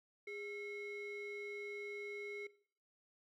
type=ring-modulated tone; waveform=triangle; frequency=880 Hz; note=A5; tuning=in tune; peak=-39 dBFS; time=0.27-2.47 s; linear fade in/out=5 ms; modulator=1290 Hz; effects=noise-tail reverb RT60 0.5 s tail -17 dB re dry